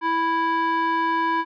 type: tone with band-pass filter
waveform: square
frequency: 329.6 Hz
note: E4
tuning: in tune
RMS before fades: -22 dBFS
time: 0.01-1.45 s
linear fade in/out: 50 ms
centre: 1200 Hz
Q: 3.2
effects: resampled to 11025 Hz